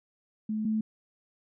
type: tone pair in turn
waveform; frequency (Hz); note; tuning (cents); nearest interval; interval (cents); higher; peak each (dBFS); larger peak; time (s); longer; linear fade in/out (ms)
sine; 215.9 / 217.8; A3 / A3; -33 / -17; unison; 16; second; -28 / -25; second; 0.49-0.65 / 0.65-0.81; neither; 5
effects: none